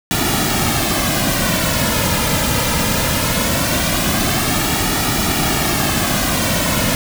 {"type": "noise with flanger", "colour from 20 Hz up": "pink", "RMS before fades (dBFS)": -17, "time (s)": [0.11, 6.95], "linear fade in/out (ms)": 0, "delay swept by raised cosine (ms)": [1.9, 2.72], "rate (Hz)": 0.2, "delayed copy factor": -0.6, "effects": []}